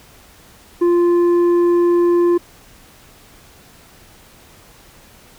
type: tone with tanh clipping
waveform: triangle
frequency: 347.7 Hz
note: F4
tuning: 8 cents flat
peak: -12 dBFS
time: 0.81-2.38 s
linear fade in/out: 10 ms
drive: 10 dB
effects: pink hiss -46 dBFS RMS until 5.38 s